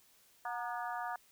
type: harmonic tone with a mistuned harmonic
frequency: 242.1 Hz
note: B3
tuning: 34 cents flat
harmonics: 3 / 4 / 5 / 6 / 7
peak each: -40 / -42 / -44 / -46 / -47 dBFS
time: 0.45-1.16 s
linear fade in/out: 2 ms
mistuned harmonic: 4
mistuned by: -59 cents
effects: white hiss -66 dBFS RMS until 1.31 s